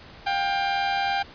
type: tone pair together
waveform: sawtooth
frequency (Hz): 710 / 792.8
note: F5 / G5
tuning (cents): +28 / +19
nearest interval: major second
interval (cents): 191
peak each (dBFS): -28 / -19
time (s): 0.26-1.23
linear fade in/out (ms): 10
effects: pink hiss -46 dBFS RMS until 1.34 s + resampled to 11025 Hz